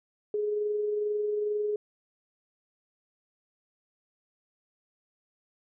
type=tone with amplitude modulation; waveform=sine; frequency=418.7 Hz; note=G#4; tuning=14 cents sharp; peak=-25 dBFS; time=0.34-1.76 s; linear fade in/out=2 ms; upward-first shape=sine; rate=22.3 Hz; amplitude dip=30%; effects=none